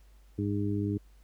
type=harmonic tone; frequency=101.9 Hz; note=G#2; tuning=32 cents flat; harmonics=1 / 2 / 3 / 4; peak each=-31 / -34 / -32 / -38 dBFS; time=0.38-0.98 s; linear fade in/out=10 ms; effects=added 50 Hz sine -54 dBFS peak until 1.23 s + pink hiss -68 dBFS RMS until 1.23 s